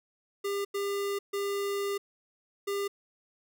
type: tone bursts at uneven times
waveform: square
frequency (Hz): 400.8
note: G4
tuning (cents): +38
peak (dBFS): -30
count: 4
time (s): 0.44-0.65 / 0.74-1.19 / 1.33-1.98 / 2.67-2.88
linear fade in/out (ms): 10
effects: none